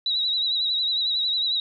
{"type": "tone with vibrato", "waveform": "sine", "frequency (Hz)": 3884, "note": "B7", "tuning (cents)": -30, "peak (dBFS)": -21, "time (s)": [0.06, 1.6], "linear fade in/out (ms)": 2, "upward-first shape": "triangle", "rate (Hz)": 11, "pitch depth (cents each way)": 68, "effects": []}